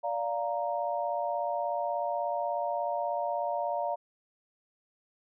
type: chord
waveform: sine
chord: Bb major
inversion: first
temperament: just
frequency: 582.7 / 699.2 / 932.3 Hz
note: D5 / F5 / Bb5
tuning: -14 / +2 / 0 cents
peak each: -33 / -32 / -34 dBFS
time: 0.03-3.96 s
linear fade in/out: 20 ms
effects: none